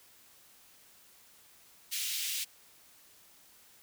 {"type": "high-pass noise", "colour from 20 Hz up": "pink", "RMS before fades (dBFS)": -35, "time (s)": [1.91, 2.45], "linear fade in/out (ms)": 20, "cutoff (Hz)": 2600, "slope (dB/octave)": 24, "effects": ["white hiss -60 dBFS RMS until 3.82 s"]}